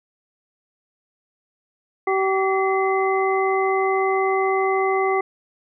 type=harmonic tone with a mistuned harmonic; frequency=383.9 Hz; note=G4; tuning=36 cents flat; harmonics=1 / 2 / 3 / 5; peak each=-20 / -23 / -25 / -27 dBFS; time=2.07-5.21 s; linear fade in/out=5 ms; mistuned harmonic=5; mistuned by=+110 cents; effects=none